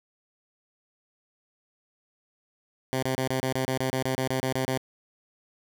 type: tone bursts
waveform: 10% pulse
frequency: 130.81 Hz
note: C3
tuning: in tune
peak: -17 dBFS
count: 15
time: 2.93-4.776 s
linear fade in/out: 0 ms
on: 96 ms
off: 29 ms
effects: none